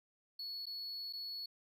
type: tone with dropouts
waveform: triangle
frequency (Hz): 4391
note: C#8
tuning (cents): -17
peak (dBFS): -40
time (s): 0.39-1.46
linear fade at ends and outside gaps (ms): 5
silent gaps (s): 0.657-0.666 / 1.127-1.133
effects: none